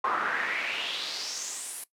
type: noise with band-pass filter sweep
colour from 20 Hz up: brown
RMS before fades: -32 dBFS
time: 0.04-1.84 s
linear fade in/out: 5 ms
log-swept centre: 1100 to 11000 Hz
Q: 4
effects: noise-tail reverb RT60 0.1 s tail -17 dB re dry + high-pass 300 Hz 12 dB/octave